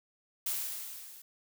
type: noise with level ramp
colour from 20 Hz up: blue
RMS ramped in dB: -32 to -52 dBFS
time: 0.46-1.22 s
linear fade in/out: 5 ms
effects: none